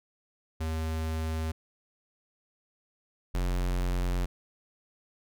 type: tone pair in turn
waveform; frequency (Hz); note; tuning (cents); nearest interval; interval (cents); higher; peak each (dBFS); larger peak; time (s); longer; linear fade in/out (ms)
square; 79.8 / 44.79; D#2 / F1; +44 / +44; minor seventh; 1000; first; -30 / -27; second; 0.6-1.52 / 3.34-4.26; neither; 10
effects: none